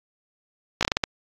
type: slowing click train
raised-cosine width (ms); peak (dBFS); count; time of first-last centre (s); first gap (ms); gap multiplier
0.2; -3; 7; 0.81-1.038; 17; 1.32
effects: low-pass 7000 Hz 12 dB/octave + AAC 32 kbps